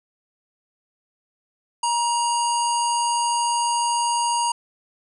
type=harmonic tone with a mistuned harmonic; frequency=947 Hz; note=A#5; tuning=27 cents sharp; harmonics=1 / 3 / 5 / 7 / 9 / 10; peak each=-20 / -31 / -32 / -31 / -31 / -36 dBFS; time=1.83-4.52 s; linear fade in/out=5 ms; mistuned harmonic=10; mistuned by=+31 cents; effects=none

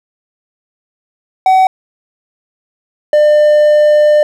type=tone pair in turn; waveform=triangle; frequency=755 / 599.2 Hz; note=F#5 / D5; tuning=+35 / +35 cents; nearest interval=major third; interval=400 cents; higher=first; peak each=-3 dBFS; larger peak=neither; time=1.46-1.67 / 3.13-4.23 s; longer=second; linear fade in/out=2 ms; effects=none

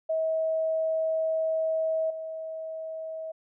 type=tone with level steps; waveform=sine; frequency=641 Hz; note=E5; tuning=49 cents flat; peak=-24 / -33 dBFS; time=0.09-3.32 s; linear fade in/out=10 ms; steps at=2.1 s; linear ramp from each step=5 ms; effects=none

